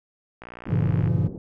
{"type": "click train", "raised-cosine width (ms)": 0.5, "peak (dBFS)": -24, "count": 40, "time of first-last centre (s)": [0.42, 1.075], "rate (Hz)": 59.5}
{"type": "low-pass noise", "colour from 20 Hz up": "white", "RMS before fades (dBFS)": -34, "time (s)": [0.66, 1.38], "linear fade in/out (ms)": 2, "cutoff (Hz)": 360, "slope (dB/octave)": 24}
{"type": "chord", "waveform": "triangle", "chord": "G diminished seventh", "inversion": "none", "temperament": "just", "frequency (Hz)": [98, 117.6, 141.12, 169.34], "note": ["G2", "Bb2", "Db3", "Fb3"], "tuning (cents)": [0, 16, 31, 47], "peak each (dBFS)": -23, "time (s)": [0.69, 1.28], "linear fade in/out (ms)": 10}
{"effects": []}